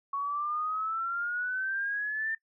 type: exponential sweep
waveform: sine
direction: up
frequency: 1108.7 to 1800 Hz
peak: -29 dBFS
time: 0.13-2.35 s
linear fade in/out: 5 ms
effects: noise-tail reverb RT60 0.1 s tail -21 dB re dry